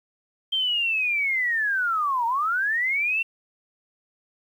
sine linear two-way sweep, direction down then up, 3173 to 902 to 2738 Hz, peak -21 dBFS, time 0.52-3.23 s, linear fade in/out 10 ms, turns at 2.26 s, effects 9-bit

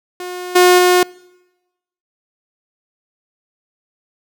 sawtooth tone with level steps, 360 Hz, F#4, 47 cents flat, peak -21 / -3 / -5 dBFS, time 0.2-1.03 s, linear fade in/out 2 ms, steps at 0.55 / 0.78 s, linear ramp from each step 10 ms, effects noise-tail reverb RT60 1.0 s tail -25 dB re dry

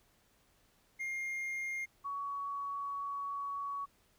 triangle / sine tone pair in turn, 2122 / 1124.1 Hz, C7 / C#6, +24 / +24 cents, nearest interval major seventh, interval 1100 cents, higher first, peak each -34 / -36 dBFS, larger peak first, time 0.99-1.86 / 2.04-3.86 s, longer second, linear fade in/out 20 ms, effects pink hiss -70 dBFS RMS until 4.18 s

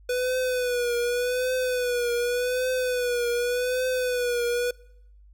square tone with vibrato, 493.9 Hz, B4, in tune, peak -24 dBFS, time 0.09-4.71 s, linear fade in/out 5 ms, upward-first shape triangle, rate 0.86 Hz, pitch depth 66 cents each way, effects noise-tail reverb RT60 0.8 s tail -25 dB re dry + added 50 Hz sine -49 dBFS peak until 5.33 s

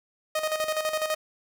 sawtooth tone with tremolo, 622.3 Hz, D#5, in tune, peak -20 dBFS, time 0.35-1.15 s, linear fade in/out 5 ms, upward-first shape square, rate 12 Hz, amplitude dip 60%, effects none

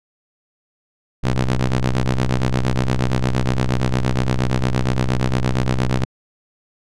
sawtooth ring-modulated tone, 64.4 Hz, C2, 27 cents flat, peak -9 dBFS, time 1.23-6.05 s, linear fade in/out 10 ms, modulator 60.1 Hz, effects low-pass 7000 Hz 12 dB/octave

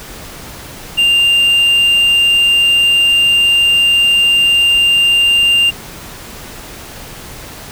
triangle tone, 2794 Hz, F7, in tune, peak -6 dBFS, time 0.97-5.71 s, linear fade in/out 20 ms, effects pink hiss -31 dBFS RMS until 7.71 s

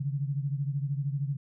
sine beating tone pair, 138 / 151 Hz, C#3 / D3, -7 / +48 cents, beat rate 13 Hz, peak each -29 / -34 dBFS, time 0-1.37 s, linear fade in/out 10 ms, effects none

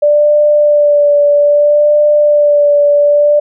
sine tone with vibrato, 587.3 Hz, D5, in tune, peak -5 dBFS, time 0.02-3.4 s, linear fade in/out 10 ms, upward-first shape sine, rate 0.62 Hz, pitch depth 21 cents each way, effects none

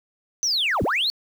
sine linear two-way sweep, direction down then up, 6150 to 41.2 to 4497 Hz, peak -18 dBFS, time 0.43-1.1 s, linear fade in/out 0 ms, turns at 0.83 s, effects tanh soft clip ceiling -17 dBFS + 8-bit

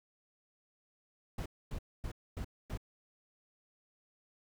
brown noise bursts, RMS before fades -39 dBFS, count 5, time 1.38-2.775 s, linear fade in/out 5 ms, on 79 ms, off 250 ms, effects none

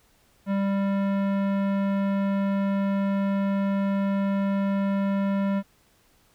sine tone with tanh clipping, 197.2 Hz, G3, 11 cents sharp, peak -24 dBFS, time 0.46-5.63 s, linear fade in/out 50 ms, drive 18 dB, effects pink hiss -62 dBFS RMS until 6.34 s

